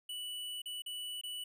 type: tone with dropouts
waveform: square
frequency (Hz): 2960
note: F#7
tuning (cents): 0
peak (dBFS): -40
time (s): 0.09-1.44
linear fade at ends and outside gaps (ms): 5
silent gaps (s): 0.619-0.657 / 0.821-0.861 / 1.213-1.235
effects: none